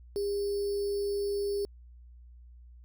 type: tone with sample-and-hold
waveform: sine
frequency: 403.7 Hz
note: G#4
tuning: 49 cents flat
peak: -28 dBFS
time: 0.16-1.65 s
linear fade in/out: 0 ms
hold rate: 4900 Hz
effects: added 60 Hz sine -49 dBFS peak until 2.84 s